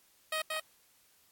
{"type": "tone with echo", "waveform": "10% pulse", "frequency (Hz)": 628, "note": "D#5", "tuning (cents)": 16, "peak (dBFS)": -23, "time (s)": [0.32, 0.42], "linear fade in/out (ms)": 5, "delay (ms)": 180, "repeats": 1, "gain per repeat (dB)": -2, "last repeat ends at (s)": 0.6, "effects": ["white hiss -66 dBFS RMS until 1.31 s", "AAC 64 kbps"]}